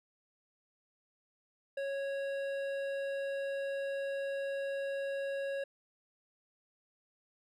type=tone with hard clipping; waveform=sine; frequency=552 Hz; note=C#5; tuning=7 cents flat; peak=-36 dBFS; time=1.77-5.64 s; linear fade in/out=5 ms; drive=11 dB; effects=none